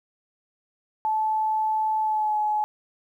sine tone with pitch glide, 869 to 848.2 Hz, A5 to G#5, -22 to +36 cents, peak -21 dBFS, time 1.05-2.64 s, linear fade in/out 0 ms, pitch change -42 cents, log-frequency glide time 2.01-2.37 s, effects 10-bit

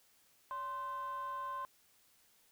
sine tone with frequency modulation, 1046.5 Hz, C6, in tune, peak -37 dBFS, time 0.51-1.65 s, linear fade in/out 0 ms, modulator 477 Hz, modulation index 0.39, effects tanh soft clip ceiling -35 dBFS + white hiss -69 dBFS RMS until 2.51 s

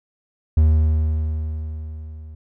triangle tone with level ramp, 77.78 Hz, D#2, in tune, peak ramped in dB -8 to -33 dBFS, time 0.57-2.35 s, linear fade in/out 5 ms, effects none

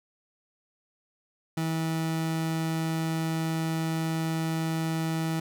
30% pulse tone, 161.7 Hz, E3, 33 cents flat, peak -24 dBFS, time 1.57-5.4 s, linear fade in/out 5 ms, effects none

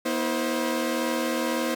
sawtooth tone cluster, 242.1 / 322 / 526 Hz, B3 / E4 / C5, -34 / -41 / +9 cents, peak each -25 dBFS, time 0.05-1.75 s, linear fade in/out 10 ms, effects none

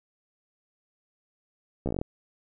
slowing click train, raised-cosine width 2 ms, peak -16 dBFS, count 9, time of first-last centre 1.86-2.014 s, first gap 14 ms, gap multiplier 1.09, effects none

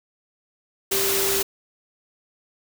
sine tone in noise, 392 Hz, G4, in tune, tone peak -25 dBFS, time 0.91-1.43 s, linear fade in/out 10 ms, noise white, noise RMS -23 dBFS, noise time 0.91-1.43 s, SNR -5 dB, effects none

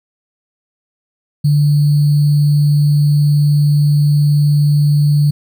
sine tone with sample-and-hold, 146.83 Hz, D3, in tune, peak -8 dBFS, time 1.44-5.31 s, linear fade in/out 10 ms, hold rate 4410 Hz, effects none

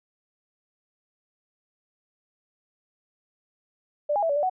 sine tone with pitch steps, 590 / 819 / 658 / 571 / 589 / 744 Hz, D5 / G#5 / E5 / D5 / D5 / F#5, +8 / -24 / -3 / -49 / +5 / +9 cents, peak -21 dBFS, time 4.09-4.498 s, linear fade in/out 10 ms, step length 68 ms, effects none

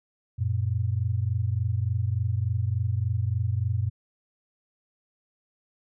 sine tone pair together, 93.11 / 116.54 Hz, F#2 / A#2, +11 / 0 cents, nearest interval major third, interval 389 cents, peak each -26 dBFS, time 0.38-3.9 s, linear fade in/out 20 ms, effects none

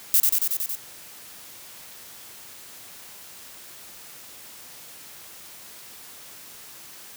violet noise with echo, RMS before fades -17 dBFS, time 0.14-0.2 s, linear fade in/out 0 ms, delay 92 ms, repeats 6, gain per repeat -2 dB, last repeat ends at 0.752 s, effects white hiss -44 dBFS RMS until 7.16 s + high-pass 60 Hz 12 dB/octave

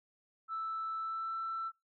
sine tone with pitch glide, 1318.5 to 1333.8 Hz, E6 to E6, 0 to +20 cents, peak -34 dBFS, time 0.48-1.72 s, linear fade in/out 50 ms, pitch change +20 cents, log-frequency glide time 0.99-1.35 s, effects noise-tail reverb RT60 0.2 s tail -26 dB re dry + tanh soft clip ceiling -31 dBFS

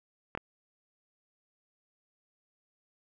clicks, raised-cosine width 0.5 ms, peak -19 dBFS, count 2, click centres 0.351 / 0.375 s, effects 10-bit

